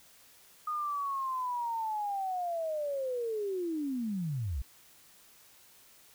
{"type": "linear sweep", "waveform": "sine", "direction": "down", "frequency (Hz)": [1236, 55.2], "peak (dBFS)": -31, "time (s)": [0.67, 4.62], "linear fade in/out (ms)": 5, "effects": ["white hiss -59 dBFS RMS until 6.14 s"]}